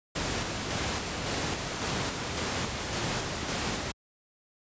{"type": "noise with tremolo", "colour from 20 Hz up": "pink", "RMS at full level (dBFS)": -30, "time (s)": [0.15, 3.92], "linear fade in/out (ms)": 10, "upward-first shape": "square", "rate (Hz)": 1.8, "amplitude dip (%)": 30, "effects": ["high-pass 60 Hz 12 dB/octave", "resampled to 16000 Hz"]}